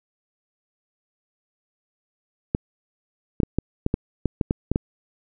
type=clicks; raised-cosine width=3 ms; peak=-7 dBFS; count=11; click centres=2.549 / 3.402 / 3.433 / 3.586 / 3.864 / 3.941 / 4.257 / 4.412 / 4.509 / 4.716 / 4.759 s; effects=none

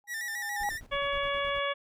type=tone with exponential growth; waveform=sine; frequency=820 Hz; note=G#5; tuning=22 cents flat; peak=-27 dBFS; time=0.04-0.69 s; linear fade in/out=0 ms; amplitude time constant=140 ms
type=tone with vibrato; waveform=45% pulse; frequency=1857 Hz; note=A#6; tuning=7 cents flat; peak=-33 dBFS; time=0.07-0.81 s; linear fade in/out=50 ms; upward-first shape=square; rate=7.1 Hz; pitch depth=62 cents each way
type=noise with tremolo; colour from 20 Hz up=brown; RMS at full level=-45 dBFS; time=0.6-1.59 s; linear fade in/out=5 ms; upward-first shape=square; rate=9.5 Hz; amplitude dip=70%
type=harmonic tone; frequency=564 Hz; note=C#5; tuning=30 cents sharp; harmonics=1 / 2 / 3 / 4 / 5 / 6; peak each=-32 / -33 / -36 / -36 / -41 / -38 dBFS; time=0.91-1.74 s; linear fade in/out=20 ms
effects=none

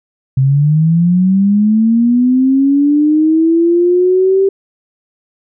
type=linear sweep; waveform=sine; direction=up; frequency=130 to 392 Hz; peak=-7 dBFS; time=0.37-4.49 s; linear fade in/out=5 ms; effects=none

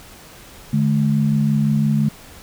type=tone pair together; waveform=sine; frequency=147.79 / 213.7 Hz; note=D3 / G#3; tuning=+11 / +50 cents; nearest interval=tritone; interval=639 cents; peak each=-17 dBFS; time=0.73-2.09 s; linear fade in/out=5 ms; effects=pink hiss -42 dBFS RMS until 2.42 s

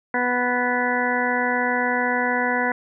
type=harmonic tone; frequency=246.9 Hz; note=B3; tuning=in tune; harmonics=1 / 2 / 3 / 4 / 6 / 7 / 8; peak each=-27 / -27 / -27 / -27 / -27 / -27 / -27 dBFS; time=0.14-2.72 s; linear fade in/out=2 ms; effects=none

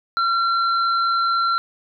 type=tone pair together; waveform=sine; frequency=1365 / 4079 Hz; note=F6 / C8; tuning=-40 / -45 cents; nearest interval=octave + perfect fifth; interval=1895 cents; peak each=-17 / -27 dBFS; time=0.17-1.58 s; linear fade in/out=0 ms; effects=none

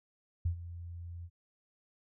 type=tone with ADSR envelope; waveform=sine; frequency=85.9 Hz; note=F2; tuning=28 cents flat; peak=-26 dBFS; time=0.45-1.3 s; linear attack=8 ms; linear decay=94 ms; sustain=-15 dB; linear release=56 ms; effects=none

